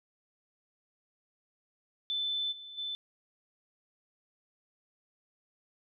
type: tone with level steps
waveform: sine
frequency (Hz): 3520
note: A7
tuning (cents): 0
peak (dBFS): -30 / -44 / -34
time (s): 2.1-2.95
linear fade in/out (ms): 0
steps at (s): 2.51 / 2.77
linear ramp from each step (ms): 20
effects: none